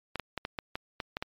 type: clicks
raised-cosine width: 0.3 ms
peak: -17 dBFS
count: 9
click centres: 0.157 / 0.197 / 0.377 / 0.451 / 0.588 / 0.755 / 1.002 / 1.169 / 1.225 s
effects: MP3 96 kbps